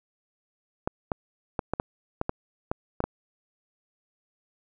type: clicks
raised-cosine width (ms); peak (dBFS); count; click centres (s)
1; -12; 10; 0.875 / 1.118 / 1.592 / 1.736 / 1.799 / 2.214 / 2.294 / 2.715 / 3.004 / 3.04
effects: none